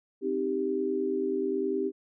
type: chord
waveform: sine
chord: C minor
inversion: none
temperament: equal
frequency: 261.6 / 311.1 / 392 Hz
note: C4 / Eb4 / G4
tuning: 0 / 0 / 0 cents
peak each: -33 / -33 / -28 dBFS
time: 0.21-1.92 s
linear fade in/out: 50 ms
effects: none